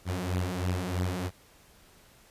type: beating tone pair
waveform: sawtooth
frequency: 89 / 92.1 Hz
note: F2 / F#2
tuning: +33 / -7 cents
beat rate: 3.1 Hz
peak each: -28 / -27 dBFS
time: 0.05-1.31 s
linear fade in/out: 50 ms
effects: pink hiss -58 dBFS RMS until 2.3 s + resampled to 32000 Hz